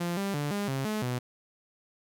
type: tone with pitch steps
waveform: sawtooth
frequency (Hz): 173.1 / 197.8 / 145.9 / 203.1 / 134.9 / 214.2 / 124.4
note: F3 / G3 / D3 / G#3 / C#3 / A3 / B2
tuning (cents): -15 / +16 / -11 / -38 / -47 / -46 / +13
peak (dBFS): -25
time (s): 0-1.19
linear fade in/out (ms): 10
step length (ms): 170
effects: none